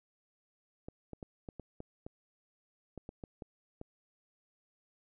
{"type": "clicks", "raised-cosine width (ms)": 2, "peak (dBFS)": -30, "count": 12, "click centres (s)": [0.885, 1.133, 1.228, 1.488, 1.597, 1.804, 2.065, 2.977, 3.091, 3.238, 3.422, 3.814], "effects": []}